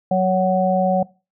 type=harmonic tone; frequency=186.1 Hz; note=F#3; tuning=10 cents sharp; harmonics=1 / 3 / 4; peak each=-19 / -19 / -19 dBFS; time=0.11-1.03 s; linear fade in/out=5 ms; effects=noise-tail reverb RT60 0.3 s tail -21 dB re dry